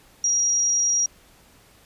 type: tone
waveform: sine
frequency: 5710 Hz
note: F8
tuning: 37 cents sharp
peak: -18 dBFS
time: 0.24-1.06 s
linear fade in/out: 2 ms
effects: pink hiss -54 dBFS RMS until 1.85 s + resampled to 32000 Hz